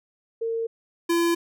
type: tone pair in turn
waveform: sine / square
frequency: 456 / 339.5 Hz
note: A#4 / F4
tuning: -38 / -49 cents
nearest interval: perfect fourth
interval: 511 cents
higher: first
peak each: -24 / -20 dBFS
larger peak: second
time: 0.41-0.67 / 1.09-1.35 s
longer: neither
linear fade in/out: 10 ms
effects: none